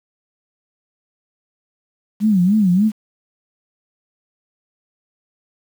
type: tone with vibrato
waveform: sine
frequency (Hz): 196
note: G3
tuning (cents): 0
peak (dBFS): -11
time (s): 2.2-2.92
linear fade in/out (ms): 50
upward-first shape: sine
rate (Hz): 3.4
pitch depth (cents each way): 190
effects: 7-bit